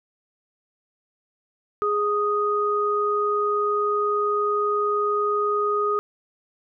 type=tone pair together; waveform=sine; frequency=415 / 1243.6 Hz; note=G#4 / D#6; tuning=-1 / -1 cents; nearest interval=octave + perfect fifth; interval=1900 cents; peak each=-23 / -22 dBFS; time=1.82-5.99 s; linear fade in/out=0 ms; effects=none